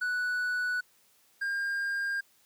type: tone pair in turn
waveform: triangle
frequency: 1480 / 1606.2 Hz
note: F#6 / G6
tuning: 0 / +42 cents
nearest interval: minor second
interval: 142 cents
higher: second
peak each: -26 / -27 dBFS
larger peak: first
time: 0.01-0.81 / 1.41-2.21 s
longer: neither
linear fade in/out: 10 ms
effects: white hiss -65 dBFS RMS until 2.45 s + high-pass 80 Hz 12 dB/octave